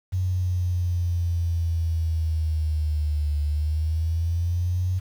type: linear two-way sweep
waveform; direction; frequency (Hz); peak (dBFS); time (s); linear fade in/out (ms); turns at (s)
sine; down then up; 92.5 to 73.42 to 92.5; -21; 0.12-5; 20; 3.41
effects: 8-bit